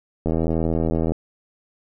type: click train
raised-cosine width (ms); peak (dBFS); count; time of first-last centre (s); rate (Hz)
2; -9; 71; 0.26-1.12; 81.4
effects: none